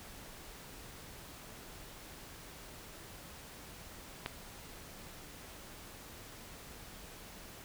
click, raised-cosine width 0.3 ms, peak -19 dBFS, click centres 4.261 s, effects pink hiss -51 dBFS RMS until 7.64 s

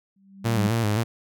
sine tone with exponential growth, 194.9 Hz, G3, 10 cents flat, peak -20 dBFS, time 0.16-0.67 s, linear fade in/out 5 ms, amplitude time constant 110 ms
sawtooth tone with vibrato, 110 Hz, A2, in tune, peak -17 dBFS, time 0.44-1.04 s, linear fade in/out 20 ms, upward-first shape square, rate 3.8 Hz, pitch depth 84 cents each way
effects none

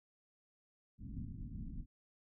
pink low-pass noise, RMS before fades -45 dBFS, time 0.98-1.86 s, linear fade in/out 50 ms, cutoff 270 Hz, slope 48 dB/octave, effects none

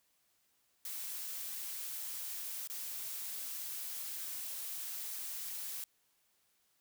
blue noise with dropouts, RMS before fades -42 dBFS, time 0.85-5.84 s, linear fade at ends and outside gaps 1 ms, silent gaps 2.674-2.699 s, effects white hiss -75 dBFS RMS until 6.8 s

